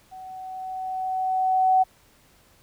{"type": "tone with level ramp", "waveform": "sine", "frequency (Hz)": 751, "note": "F#5", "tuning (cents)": 26, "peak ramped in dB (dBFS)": [-38, -14], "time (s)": [0.11, 1.84], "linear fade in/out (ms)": 20, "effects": ["pink hiss -58 dBFS RMS until 2.62 s"]}